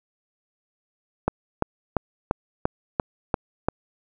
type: click train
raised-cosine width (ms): 1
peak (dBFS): -6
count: 8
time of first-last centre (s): 1.28-3.685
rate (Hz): 2.91
effects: none